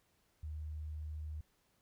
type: tone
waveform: sine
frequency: 76.7 Hz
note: D#2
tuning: 24 cents flat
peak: -40 dBFS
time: 0.43-1.41 s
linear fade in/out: 5 ms
effects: pink hiss -75 dBFS RMS until 1.81 s